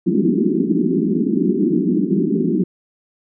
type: band-pass noise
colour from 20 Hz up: pink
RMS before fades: -17 dBFS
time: 0.06-2.64 s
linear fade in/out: 5 ms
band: 170 to 390 Hz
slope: 96 dB/octave
effects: none